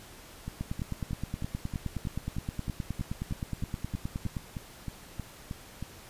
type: two click trains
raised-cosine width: 5 ms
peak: -20 / -23 dBFS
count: 37 / 18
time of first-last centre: 0.61-4.368 / 0.48-5.826 s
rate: 9.58 / 3.18 Hz
effects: pink hiss -50 dBFS RMS until 6.09 s + resampled to 32000 Hz